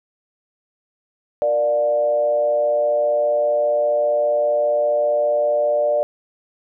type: tone with frequency modulation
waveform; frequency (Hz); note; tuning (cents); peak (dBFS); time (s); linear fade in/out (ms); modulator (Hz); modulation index
sine; 591; D5; +11; -15; 1.42-6.03; 0; 125; 0.54
effects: none